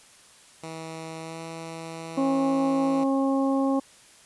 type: tone with pitch glide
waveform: 10% pulse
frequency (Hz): 161.5 to 163.75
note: E3 to E3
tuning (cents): -35 to -11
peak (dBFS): -27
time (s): 0.63-3.04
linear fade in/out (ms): 5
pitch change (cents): +24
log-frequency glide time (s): 1.2-1.39
type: harmonic tone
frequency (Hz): 271.1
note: C#4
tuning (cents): -38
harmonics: 1 / 2 / 3 / 4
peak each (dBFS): -22 / -28 / -32 / -34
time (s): 2.17-3.8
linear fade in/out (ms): 10
effects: white hiss -53 dBFS RMS until 4.25 s + resampled to 24000 Hz